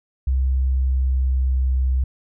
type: tone with pitch glide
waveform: sine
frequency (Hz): 65.41 to 64.66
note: C2 to C2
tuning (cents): 0 to -20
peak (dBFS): -16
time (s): 0.27-2.04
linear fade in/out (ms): 5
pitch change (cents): -20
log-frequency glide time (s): 0.45-1.71
effects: none